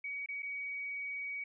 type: tone with dropouts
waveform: sine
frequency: 2259 Hz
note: C#7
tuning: 32 cents sharp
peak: -37 dBFS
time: 0.04-1.44 s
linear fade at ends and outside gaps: 5 ms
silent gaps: 0.261-0.286 / 0.423-0.429 s
effects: none